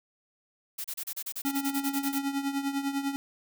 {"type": "noise bursts", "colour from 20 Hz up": "blue", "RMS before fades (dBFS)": -35, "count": 15, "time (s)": [0.78, 2.188], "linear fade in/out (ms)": 10, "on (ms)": 64, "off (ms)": 32}
{"type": "tone with tremolo", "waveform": "square", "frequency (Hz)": 277.2, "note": "C#4", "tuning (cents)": 0, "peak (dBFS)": -26, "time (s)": [1.45, 3.16], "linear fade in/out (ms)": 0, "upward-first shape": "triangle", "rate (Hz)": 10, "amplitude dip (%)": 75}
{"effects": []}